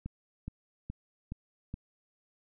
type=click train; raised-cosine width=5 ms; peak=-25 dBFS; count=5; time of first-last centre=0.06-1.741 s; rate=2.38 Hz; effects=none